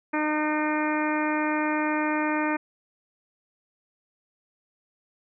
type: harmonic tone with a mistuned harmonic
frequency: 304.7 Hz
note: D#4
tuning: 36 cents flat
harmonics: 1 / 2 / 3 / 4 / 5 / 6 / 7 / 8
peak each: -26 / -32 / -30 / -34 / -34 / -34 / -37 / -36 dBFS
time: 0.13-2.57 s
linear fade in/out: 10 ms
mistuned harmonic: 8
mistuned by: -19 cents
effects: none